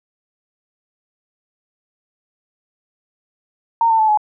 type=tone with pitch steps; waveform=sine; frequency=920 / 895.4 / 871.4 / 848 Hz; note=A#5 / A5 / A5 / G#5; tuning=-23 / +30 / -17 / +36 cents; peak=-11 dBFS; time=3.81-4.174 s; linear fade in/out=2 ms; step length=91 ms; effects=none